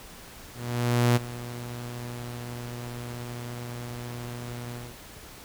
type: tone with ADSR envelope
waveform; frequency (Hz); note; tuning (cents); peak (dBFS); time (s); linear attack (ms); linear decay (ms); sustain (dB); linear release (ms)
sawtooth; 120.6; B2; -41; -14; 0.53-4.99; 630; 22; -17; 240
effects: pink hiss -46 dBFS RMS until 5.44 s